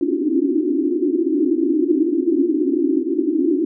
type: band-pass noise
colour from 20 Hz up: white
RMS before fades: -18 dBFS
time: 0.01-3.65 s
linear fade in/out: 2 ms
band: 270 to 360 Hz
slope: 96 dB/octave
effects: none